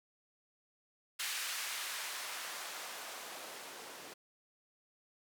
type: noise with band-pass filter sweep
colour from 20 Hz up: blue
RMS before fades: -43 dBFS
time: 1.19-4.14 s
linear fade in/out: 10 ms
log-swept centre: 2000 to 350 Hz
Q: 0.81
effects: none